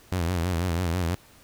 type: tone with vibrato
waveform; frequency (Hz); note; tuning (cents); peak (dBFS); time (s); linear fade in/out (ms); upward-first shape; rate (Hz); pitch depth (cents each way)
sawtooth; 87.31; F2; 0; -20; 0.12-1.15; 0; sine; 6.1; 110
effects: pink hiss -54 dBFS RMS until 1.43 s